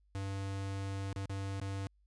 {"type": "tone with dropouts", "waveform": "square", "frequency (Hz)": 97.8, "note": "G2", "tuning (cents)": -4, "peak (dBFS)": -37, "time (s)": [0.15, 1.87], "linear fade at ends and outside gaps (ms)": 0, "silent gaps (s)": [[1.128, 1.161], [1.257, 1.296], [1.599, 1.615]], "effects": ["added 50 Hz sine -66 dBFS peak until 2.06 s", "resampled to 22050 Hz"]}